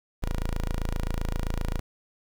sawtooth tone, 27.65 Hz, A0, 9 cents sharp, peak -22 dBFS, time 0.22-1.8 s, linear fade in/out 10 ms, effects 8-bit

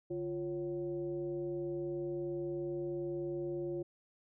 sine tone with frequency modulation, 349.2 Hz, F4, in tune, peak -35 dBFS, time 0.1-3.83 s, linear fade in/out 10 ms, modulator 203 Hz, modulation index 0.68, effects none

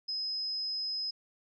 sine tone, 5080 Hz, D#8, 35 cents sharp, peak -32 dBFS, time 0.08-1.11 s, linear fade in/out 10 ms, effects none

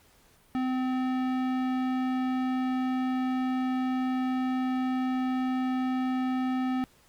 sine tone with tanh clipping, 257 Hz, C4, 31 cents flat, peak -28 dBFS, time 0.55-6.84 s, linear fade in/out 0 ms, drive 18 dB, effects pink hiss -61 dBFS RMS until 7.08 s + Opus 48 kbps

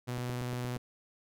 sawtooth tone with vibrato, 123.47 Hz, B2, in tune, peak -30 dBFS, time 0.07-0.78 s, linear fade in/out 20 ms, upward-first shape triangle, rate 20 Hz, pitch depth 27 cents each way
click train, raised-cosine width 2 ms, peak -28 dBFS, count 6, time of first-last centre 0.18-0.766 s, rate 8.53 Hz
effects none

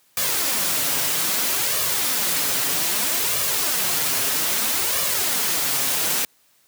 white noise with flanger, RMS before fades -22 dBFS, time 0.17-6.25 s, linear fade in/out 2 ms, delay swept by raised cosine 1.7 to 7.4 ms, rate 0.62 Hz, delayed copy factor +0.55, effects white hiss -60 dBFS RMS until 6.67 s + high-pass 100 Hz 12 dB/octave

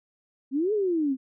sine exponential two-way sweep, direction up then down, 253.8 to 438.7 to 253.8 Hz, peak -22 dBFS, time 0.51-1.17 s, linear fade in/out 50 ms, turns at 0.73 s, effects none

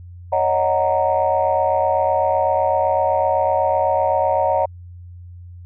sine chord, D# minor seventh, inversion third, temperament equal with one note detuned, 554.4 / 622.3 / 740 / 929.1 Hz, C#5 / D#5 / F#5 / A#5, 0 / 0 / 0 / -6 cents, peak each -20 dBFS, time 0.32-4.66 s, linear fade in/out 10 ms, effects tanh soft clip ceiling -6 dBFS + added 88 Hz sine -35 dBFS peak until 5.65 s

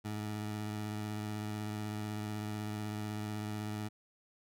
20% pulse tone with vibrato, 105.9 Hz, G#2, 34 cents sharp, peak -32 dBFS, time 0.04-3.89 s, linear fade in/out 20 ms, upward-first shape sine, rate 16 Hz, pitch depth 22 cents each way, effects none

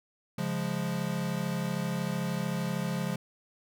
square chord, Db major, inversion none, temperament equal, 138.59 / 174.61 / 207.7 Hz, Db3 / F3 / Ab3, 0 / 0 / 0 cents, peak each -36 / -33 / -36 dBFS, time 0.38-3.16 s, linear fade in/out 5 ms, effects none

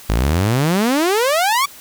sawtooth exponential sweep, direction up, 49.69 to 1168 Hz, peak -10 dBFS, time 0.09-1.66 s, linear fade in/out 10 ms, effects white hiss -40 dBFS RMS until 1.8 s

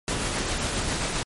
pink noise with tremolo, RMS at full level -26 dBFS, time 0.08-1.23 s, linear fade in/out 0 ms, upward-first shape sine, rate 7.5 Hz, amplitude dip 30%, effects MP3 48 kbps

